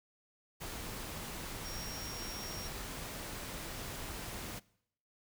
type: tone in noise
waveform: sine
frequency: 5588 Hz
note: F8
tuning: in tune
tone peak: -45 dBFS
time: 1.64-2.69 s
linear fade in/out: 20 ms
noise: pink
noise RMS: -43 dBFS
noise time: 0.6-4.6 s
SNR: -5 dB
effects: noise-tail reverb RT60 0.7 s tail -22 dB re dry